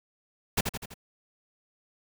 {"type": "noise with echo", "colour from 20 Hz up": "pink", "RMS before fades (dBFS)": -24, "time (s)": [0.57, 0.61], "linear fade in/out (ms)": 10, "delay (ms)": 83, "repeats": 4, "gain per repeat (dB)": -5, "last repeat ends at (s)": 0.942, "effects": []}